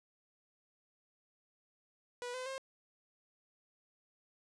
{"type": "tone with pitch steps", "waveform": "sawtooth", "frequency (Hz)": [488.9, 510.5, 533.1], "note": ["B4", "C5", "C5"], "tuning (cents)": [-18, -43, 32], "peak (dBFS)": -36, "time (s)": [2.22, 2.58], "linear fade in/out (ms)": 0, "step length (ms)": 120, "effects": ["resampled to 22050 Hz", "13-bit"]}